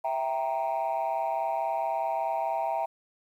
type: chord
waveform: sine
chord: E diminished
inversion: none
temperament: equal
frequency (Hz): 659.3 / 784 / 932.3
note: E5 / G5 / Bb5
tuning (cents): 0 / 0 / 0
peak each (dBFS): -29 / -29 / -30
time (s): 0.04-2.86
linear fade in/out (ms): 10
effects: tanh soft clip ceiling -22 dBFS + 10-bit